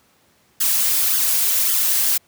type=noise with flanger; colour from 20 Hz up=blue; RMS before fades=-18 dBFS; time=0.6-2.18 s; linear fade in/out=10 ms; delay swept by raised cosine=0.6 to 4.4 ms; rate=1.8 Hz; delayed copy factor=+0.7; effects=pink hiss -58 dBFS RMS until 2.27 s + high-pass 100 Hz 12 dB/octave